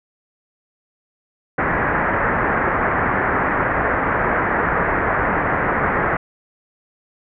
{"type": "low-pass noise", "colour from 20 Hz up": "white", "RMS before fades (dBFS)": -19, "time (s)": [1.58, 6.17], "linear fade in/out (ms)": 5, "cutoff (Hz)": 1900, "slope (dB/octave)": 48, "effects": []}